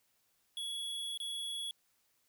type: tone with dropouts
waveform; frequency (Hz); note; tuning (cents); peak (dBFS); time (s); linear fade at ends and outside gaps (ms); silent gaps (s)
square; 3365; G#7; +22; -38; 0.57-1.71; 1; 1.175-1.201
effects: white hiss -75 dBFS RMS until 2.28 s